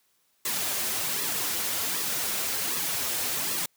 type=noise with flanger; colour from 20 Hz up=white; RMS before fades=-29 dBFS; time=0.45-3.66 s; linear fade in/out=5 ms; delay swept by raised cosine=1.3 to 7.2 ms; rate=1.3 Hz; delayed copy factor=-0.65; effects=white hiss -69 dBFS RMS until 3.76 s + high-pass 100 Hz 12 dB/octave